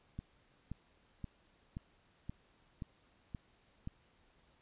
click train, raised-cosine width 5 ms, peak -29 dBFS, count 8, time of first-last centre 0.19-3.874 s, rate 1.9 Hz, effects pink hiss -70 dBFS RMS until 4.61 s + resampled to 8000 Hz

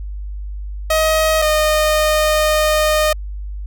sawtooth tone pair in turn, 631 / 614.1 Hz, D#5 / D#5, +24 / -23 cents, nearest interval unison, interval 47 cents, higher first, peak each -9 dBFS, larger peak neither, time 0.9-1.42 / 1.42-3.13 s, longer second, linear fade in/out 5 ms, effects added 50 Hz sine -24 dBFS peak until 3.66 s

